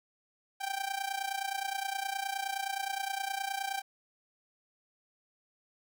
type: tone with amplitude modulation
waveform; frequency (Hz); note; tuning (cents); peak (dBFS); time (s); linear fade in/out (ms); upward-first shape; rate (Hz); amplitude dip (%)
sawtooth; 784; G5; 0; -26; 0.6-3.82; 20; sine; 29.6; 80
effects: none